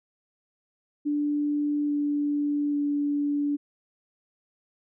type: tone with pitch steps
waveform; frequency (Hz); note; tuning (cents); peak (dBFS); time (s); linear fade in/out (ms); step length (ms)
sine; 293.3 / 291.3 / 289.3; D4 / D4 / D4; -2 / -14 / -26; -23; 1.05-3.57; 20; 840
effects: none